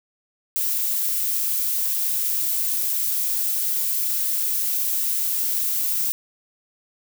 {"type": "noise", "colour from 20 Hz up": "violet", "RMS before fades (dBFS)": -23, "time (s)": [0.56, 6.12], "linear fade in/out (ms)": 0, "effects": []}